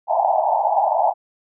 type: band-pass noise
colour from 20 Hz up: pink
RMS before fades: -18 dBFS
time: 0.07-1.14 s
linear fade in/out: 50 ms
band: 630 to 920 Hz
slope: 96 dB/octave
effects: none